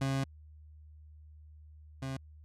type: tone pair in turn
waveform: 30% pulse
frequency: 135.4 / 133.69 Hz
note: C#3 / C3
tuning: -40 / +38 cents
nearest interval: unison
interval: 22 cents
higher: first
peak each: -27 / -33 dBFS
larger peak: first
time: 0.01-0.24 / 2.02-2.17 s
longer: first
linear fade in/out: 5 ms
effects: added 76 Hz sine -51 dBFS peak until 2.44 s + low-pass 9000 Hz 12 dB/octave